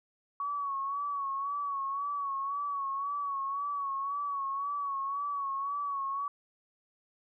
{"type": "tone with vibrato", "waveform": "sine", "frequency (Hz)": 1121, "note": "C#6", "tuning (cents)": 19, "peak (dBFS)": -31, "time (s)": [0.4, 6.28], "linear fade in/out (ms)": 2, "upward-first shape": "sine", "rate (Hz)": 1.9, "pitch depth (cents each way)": 51, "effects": []}